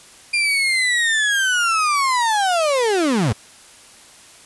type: linear sweep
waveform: 35% pulse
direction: down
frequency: 2407 to 92.5 Hz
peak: -14 dBFS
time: 0.33-3.33 s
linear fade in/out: 10 ms
effects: white hiss -45 dBFS RMS until 4.45 s + resampled to 24000 Hz